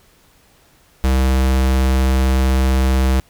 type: tone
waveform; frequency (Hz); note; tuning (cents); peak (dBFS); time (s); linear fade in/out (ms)
square; 65.41; C2; 0; -13; 1.04-3.2; 0
effects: pink hiss -53 dBFS RMS until 3.29 s